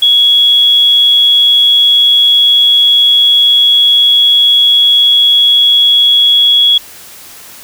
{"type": "tone", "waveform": "sine", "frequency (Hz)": 3346, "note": "G#7", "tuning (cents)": 12, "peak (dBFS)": -4, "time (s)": [0.02, 6.78], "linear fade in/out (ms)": 5, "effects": ["white hiss -33 dBFS RMS until 7.63 s"]}